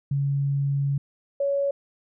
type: tone pair in turn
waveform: sine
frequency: 140 / 560 Hz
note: C#3 / C#5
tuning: +18 / +18 cents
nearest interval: 2 octaves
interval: 2400 cents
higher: second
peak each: -21 dBFS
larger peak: neither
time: 0.11-0.98 / 1.4-1.71 s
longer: first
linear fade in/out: 5 ms
effects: none